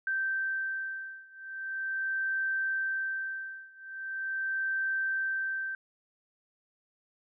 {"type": "beating tone pair", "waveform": "sine", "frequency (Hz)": [1559, 1559.41], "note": ["G6", "G6"], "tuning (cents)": [-10, -9], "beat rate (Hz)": 0.41, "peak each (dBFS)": [-33, -34], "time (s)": [0.07, 5.75], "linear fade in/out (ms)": 2, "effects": []}